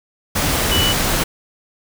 sine tone in noise, 2966 Hz, F#7, 4 cents sharp, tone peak -17 dBFS, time 0.71-0.93 s, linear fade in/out 10 ms, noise pink, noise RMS -18 dBFS, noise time 0.35-1.24 s, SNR -2 dB, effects none

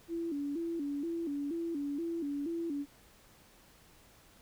sine tone with vibrato, 309.4 Hz, D#4, 10 cents flat, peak -33 dBFS, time 0.08-2.86 s, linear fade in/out 50 ms, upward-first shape square, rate 2.1 Hz, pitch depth 140 cents each way, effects pink hiss -61 dBFS RMS until 4.41 s

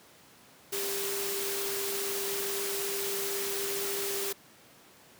sine tone in noise, 397.2 Hz, G4, 23 cents sharp, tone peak -35 dBFS, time 0.72-4.33 s, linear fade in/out 10 ms, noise white, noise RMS -34 dBFS, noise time 0.72-4.33 s, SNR -4 dB, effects pink hiss -56 dBFS RMS until 5.19 s + high-pass 150 Hz 12 dB/octave

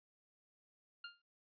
20% pulse tone with exponential decay, 1404 Hz, F6, 9 cents sharp, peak -38 dBFS, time 1.04-1.22 s, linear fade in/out 5 ms, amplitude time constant 37 ms, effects resampled to 11025 Hz

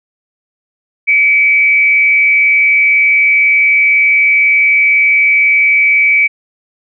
sine tone with frequency modulation, 2289 Hz, D7, 45 cents flat, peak -6 dBFS, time 1.07-6.28 s, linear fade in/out 20 ms, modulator 150 Hz, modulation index 0.38, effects none

